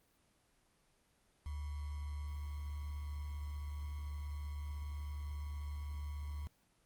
sine tone with sample-and-hold, 73.42 Hz, D2, in tune, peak -39 dBFS, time 1.46-6.47 s, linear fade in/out 0 ms, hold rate 1050 Hz, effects pink hiss -73 dBFS RMS until 6.85 s + Opus 24 kbps

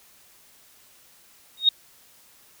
sine tone with exponential growth, 3729 Hz, A#7, in tune, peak -10 dBFS, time 1.57-1.69 s, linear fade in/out 5 ms, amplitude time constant 24 ms, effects white hiss -55 dBFS RMS until 2.6 s

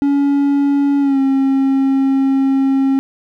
triangle tone with pitch glide, 282 to 270 Hz, C#4 to C#4, +30 to -45 cents, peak -9 dBFS, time 0.02-2.99 s, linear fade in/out 0 ms, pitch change -75 cents, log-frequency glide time 1-1.19 s, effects none

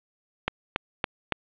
click train, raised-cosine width 0.3 ms, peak -7 dBFS, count 4, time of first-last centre 0.48-1.323 s, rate 3.56 Hz, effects resampled to 8000 Hz + 7-bit

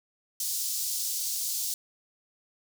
pink high-pass noise, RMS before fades -31 dBFS, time 0.4-1.74 s, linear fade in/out 2 ms, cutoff 4800 Hz, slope 24 dB/octave, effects none

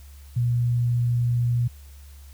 sine tone, 120.5 Hz, B2, 42 cents flat, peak -19 dBFS, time 0.36-1.68 s, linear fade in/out 10 ms, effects added 70 Hz sine -42 dBFS peak until 2.33 s + white hiss -55 dBFS RMS until 2.33 s

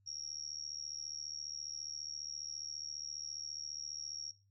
sine tone with amplitude modulation, 5588 Hz, F8, in tune, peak -37 dBFS, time 0.06-4.32 s, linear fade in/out 20 ms, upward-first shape sine, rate 74.7 Hz, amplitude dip 100%, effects noise-tail reverb RT60 0.3 s tail -18 dB re dry + added 99 Hz sine -69 dBFS peak until 4.5 s

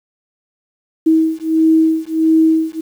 sine beating tone pair, 319.6 / 321.1 Hz, D#4 / E4, +47 / -45 cents, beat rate 1.5 Hz, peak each -13 dBFS, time 1.06-2.81 s, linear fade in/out 10 ms, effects 7-bit

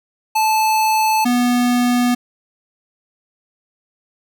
square tone pair in turn, 872 / 244.7 Hz, A5 / B3, -16 / -16 cents, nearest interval octave + minor seventh, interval 2200 cents, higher first, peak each -14 dBFS, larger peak neither, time 0.35-1.25 / 1.25-2.15 s, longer neither, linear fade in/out 10 ms, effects none

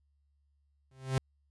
45% pulse tone with exponential growth, 131.9 Hz, C3, 14 cents sharp, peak -24 dBFS, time 0.91-1.18 s, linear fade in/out 2 ms, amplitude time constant 58 ms, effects added 71 Hz sine -69 dBFS peak until 1.5 s + resampled to 24000 Hz

